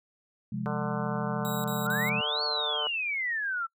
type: chord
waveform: sine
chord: F minor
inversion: second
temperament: equal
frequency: 130.81 / 174.61 / 207.7 Hz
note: C3 / F3 / Ab3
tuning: 0 / 0 / 0 cents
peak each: -35 / -36 / -33 dBFS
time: 0.52-2.21 s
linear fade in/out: 5 ms
type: harmonic tone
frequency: 149 Hz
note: D3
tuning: 25 cents sharp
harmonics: 3 / 4 / 5 / 6 / 7 / 8 / 9 / 10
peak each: -37 / -38 / -39 / -40 / -40 / -41 / -42 / -42 dBFS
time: 0.66-2.87 s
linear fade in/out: 0 ms
type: tone bursts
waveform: 10% pulse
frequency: 3831 Hz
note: A#7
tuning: 47 cents sharp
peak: -29 dBFS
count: 3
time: 1.45-2.092 s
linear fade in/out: 0 ms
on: 190 ms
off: 36 ms
type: exponential two-way sweep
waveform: sine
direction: up then down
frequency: 1318.5 to 4495 to 1318.5 Hz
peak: -28 dBFS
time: 1.85-3.67 s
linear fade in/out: 20 ms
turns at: 2.43 s
effects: noise-tail reverb RT60 0.1 s tail -23 dB re dry